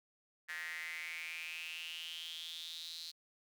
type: tone with high-pass filter sweep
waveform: square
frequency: 82.2 Hz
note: E2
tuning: 4 cents flat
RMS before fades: -45 dBFS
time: 0.48-3.12 s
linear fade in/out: 20 ms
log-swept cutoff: 1800 to 4200 Hz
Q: 7.6
effects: none